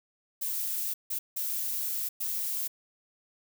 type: noise bursts at uneven times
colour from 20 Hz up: violet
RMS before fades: -32 dBFS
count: 4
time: 0.41-0.94 / 1.1-1.19 / 1.36-2.09 / 2.2-2.68 s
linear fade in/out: 10 ms
effects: none